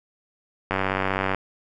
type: click train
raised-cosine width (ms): 0.5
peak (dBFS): -8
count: 62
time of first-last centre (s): 0.71-1.347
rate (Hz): 95.8
effects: none